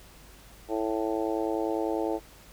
harmonic tone, 110 Hz, A2, in tune, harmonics 3 / 4 / 5 / 6 / 7 / 8, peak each -30 / -32 / -34 / -36 / -37 / -38 dBFS, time 0.68-2.2 s, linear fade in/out 50 ms, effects added 50 Hz sine -53 dBFS peak until 2.52 s + pink hiss -53 dBFS RMS until 2.52 s

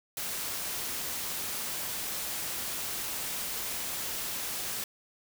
white noise, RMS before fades -35 dBFS, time 0.17-4.84 s, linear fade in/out 2 ms, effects none

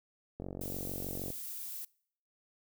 click train, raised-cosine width 2 ms, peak -27 dBFS, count 43, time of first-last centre 0.4-1.303 s, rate 46.5 Hz
violet noise, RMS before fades -42 dBFS, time 0.61-1.85 s, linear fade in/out 5 ms
effects noise-tail reverb RT60 0.6 s tail -24 dB re dry

